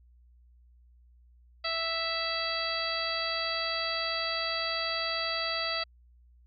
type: harmonic tone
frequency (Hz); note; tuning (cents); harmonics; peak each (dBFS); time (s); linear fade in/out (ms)
659.3; E5; 0; 1 / 2 / 3 / 4 / 5 / 6 / 7; -37 / -36 / -37 / -39 / -40 / -38 / -34; 1.64-5.84; 10
effects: added 60 Hz sine -56 dBFS peak until 6.46 s